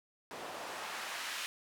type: noise with band-pass filter sweep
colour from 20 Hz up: white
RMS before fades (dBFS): -42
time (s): 0.31-1.46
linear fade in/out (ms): 0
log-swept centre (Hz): 490 to 2200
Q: 0.87
effects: none